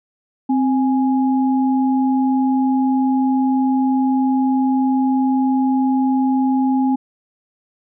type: tone pair together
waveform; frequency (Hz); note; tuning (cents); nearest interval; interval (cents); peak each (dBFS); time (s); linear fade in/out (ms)
sine; 261.6 / 830.5; C4 / G#5; 0 / 0; octave + minor sixth; 2000; -14 / -23; 0.49-6.96; 10
effects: none